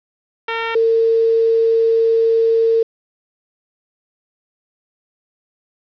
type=tone pair in turn; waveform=10% pulse / sine; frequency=456.2 / 453.9 Hz; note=A#4 / A#4; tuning=-37 / -46 cents; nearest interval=unison; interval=9 cents; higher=first; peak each=-11 dBFS; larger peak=neither; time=0.48-0.75 / 0.75-2.83 s; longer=second; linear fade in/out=5 ms; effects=resampled to 11025 Hz + 7-bit